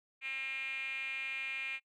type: tone with band-pass filter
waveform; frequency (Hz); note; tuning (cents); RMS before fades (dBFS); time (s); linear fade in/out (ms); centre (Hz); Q
5% pulse; 267.3; C4; +37; -39; 0.21-1.8; 50; 2400; 9.9
effects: noise-tail reverb RT60 0.1 s tail -23 dB re dry